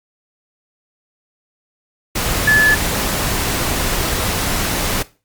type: tone in noise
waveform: sine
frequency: 1724 Hz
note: A6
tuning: 36 cents flat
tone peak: -8 dBFS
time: 2.47-2.75 s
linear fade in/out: 10 ms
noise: pink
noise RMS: -19 dBFS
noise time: 2.15-5.03 s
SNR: +8 dB
effects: noise-tail reverb RT60 0.3 s tail -18 dB re dry + Opus 48 kbps